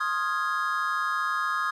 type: chord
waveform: triangle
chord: F minor seventh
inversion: second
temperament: equal with one note detuned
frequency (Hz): 1059.9 / 1244.5 / 1396.9 / 1661.2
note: C6 / Eb6 / F6 / Ab6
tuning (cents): +22 / 0 / 0 / 0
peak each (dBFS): -31 / -26 / -32 / -29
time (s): 0-1.71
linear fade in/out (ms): 10
effects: none